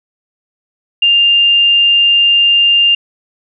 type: tone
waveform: sine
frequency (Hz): 2800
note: F7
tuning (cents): +4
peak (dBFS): -6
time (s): 1.02-2.95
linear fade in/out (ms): 5
effects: none